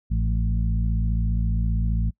harmonic tone with a mistuned harmonic, 55 Hz, A1, in tune, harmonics 1 / 2 / 3 / 4, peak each -21 / -27 / -30 / -34 dBFS, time 0.1-2.11 s, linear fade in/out 20 ms, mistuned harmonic 3, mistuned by +40 cents, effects noise-tail reverb RT60 0.1 s tail -25 dB re dry

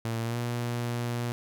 sawtooth tone with pitch glide, 114.5 to 119.71 Hz, A#2 to A#2, -31 to +46 cents, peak -25 dBFS, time 0.05-1.32 s, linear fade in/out 0 ms, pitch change +77 cents, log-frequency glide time 0.23-0.38 s, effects none

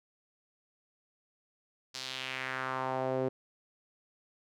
sawtooth tone with band-pass filter sweep, 130.81 Hz, C3, in tune, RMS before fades -35 dBFS, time 1.94-3.29 s, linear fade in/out 10 ms, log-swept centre 5000 to 420 Hz, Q 2.2, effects none

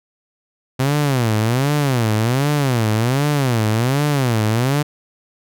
sawtooth tone with vibrato, 126.3 Hz, B2, 39 cents sharp, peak -11 dBFS, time 0.79-4.83 s, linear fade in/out 10 ms, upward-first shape sine, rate 1.3 Hz, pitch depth 280 cents each way, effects none

